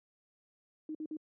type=tone bursts; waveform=sine; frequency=310.5 Hz; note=D#4; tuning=3 cents flat; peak=-36 dBFS; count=3; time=0.89-1.168 s; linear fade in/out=2 ms; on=58 ms; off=52 ms; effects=high-pass 200 Hz 12 dB/octave